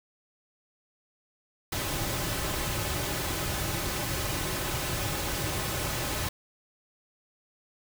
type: noise with comb filter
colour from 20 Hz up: pink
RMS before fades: -31 dBFS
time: 1.72-6.29 s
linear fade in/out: 5 ms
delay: 4.3 ms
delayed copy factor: -0.5
effects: none